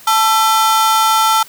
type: ring-modulated tone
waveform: 45% pulse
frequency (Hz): 1108.7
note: C#6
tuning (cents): 0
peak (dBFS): -7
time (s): 0.07-1.43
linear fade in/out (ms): 5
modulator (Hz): 228
effects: white hiss -40 dBFS RMS until 1.48 s